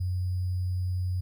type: tone with sample-and-hold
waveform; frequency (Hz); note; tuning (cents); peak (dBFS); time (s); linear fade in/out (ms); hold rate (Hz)
sine; 91.1; F#2; -26; -26; 0-1.21; 10; 4900
effects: none